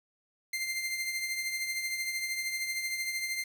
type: tone with tremolo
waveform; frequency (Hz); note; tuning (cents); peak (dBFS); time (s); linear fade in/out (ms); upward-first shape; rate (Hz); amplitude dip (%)
sawtooth; 2093; C7; 0; -26; 0.53-3.44; 5; triangle; 13; 55
effects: 9-bit